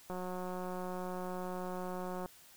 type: click train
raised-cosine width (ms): 1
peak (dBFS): -28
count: 394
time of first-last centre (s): 0.1-2.259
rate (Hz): 182
effects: white hiss -59 dBFS RMS until 2.56 s